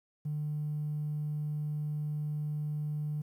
triangle tone, 150 Hz, D3, 37 cents sharp, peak -28 dBFS, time 0.25-3.22 s, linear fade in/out 10 ms, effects tanh soft clip ceiling -29 dBFS + 11-bit

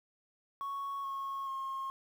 sine tone with pitch steps, 1108.7 / 1092.2 / 1075.9 Hz, C#6 / C#6 / C6, 0 / -26 / +48 cents, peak -34 dBFS, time 0.61-1.9 s, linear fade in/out 0 ms, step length 430 ms, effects tanh soft clip ceiling -32 dBFS + 10-bit

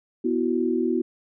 sine chord, B suspended fourth, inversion none, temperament equal, 246.9 / 329.6 / 370 Hz, B3 / E4 / F#4, 0 / 0 / 0 cents, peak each -25 dBFS, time 0.24-1.02 s, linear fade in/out 10 ms, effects none

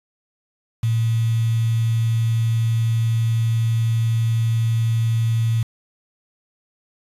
sine tone with quantisation, 114 Hz, A#2, 38 cents flat, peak -16 dBFS, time 0.83-5.63 s, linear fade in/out 5 ms, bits 6, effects resampled to 32000 Hz

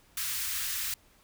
white band-stop noise, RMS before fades -33 dBFS, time 0.17-0.94 s, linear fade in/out 2 ms, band 100 to 1300 Hz, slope 24 dB/octave, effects pink hiss -62 dBFS RMS until 1.23 s

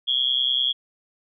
sine tone with amplitude modulation, 3300 Hz, G#7, 12 cents flat, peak -15 dBFS, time 0.07-0.73 s, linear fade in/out 20 ms, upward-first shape sine, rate 130 Hz, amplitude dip 95%, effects none

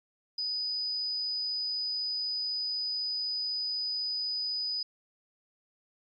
sine tone, 4978 Hz, D#8, in tune, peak -30 dBFS, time 0.38-4.83 s, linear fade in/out 5 ms, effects AAC 64 kbps

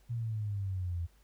sine exponential sweep, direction down, 120 to 83.3 Hz, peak -32 dBFS, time 0.09-1.07 s, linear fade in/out 20 ms, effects added 50 Hz sine -62 dBFS peak until 1.23 s + pink hiss -69 dBFS RMS until 1.23 s

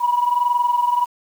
sine tone pair together, 966.4 / 987.8 Hz, B5 / B5, -38 / 0 cents, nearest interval unison, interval 38 cents, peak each -16 / -20 dBFS, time 0-1.06 s, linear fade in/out 20 ms, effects tanh soft clip ceiling -9 dBFS + 7-bit

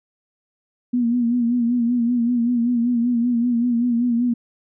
sine tone with vibrato, 239.2 Hz, A#3, 45 cents sharp, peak -16 dBFS, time 0.93-4.34 s, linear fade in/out 10 ms, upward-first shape sine, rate 5.2 Hz, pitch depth 59 cents each way, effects none

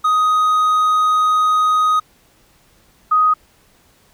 triangle / sine tone pair in turn, 1251 / 1251 Hz, D#6 / D#6, +9 / +9 cents, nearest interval unison, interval 0 cents, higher neither, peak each -10 dBFS, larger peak neither, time 0.04-2 / 3.11-3.34 s, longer first, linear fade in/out 10 ms, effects pink hiss -54 dBFS RMS until 4.13 s

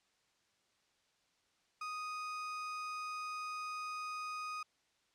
35% pulse tone, 1244.5 Hz, D#6, in tune, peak -38 dBFS, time 1.81-4.63 s, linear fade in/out 5 ms, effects white hiss -75 dBFS RMS until 5.14 s + low-pass 6000 Hz 12 dB/octave

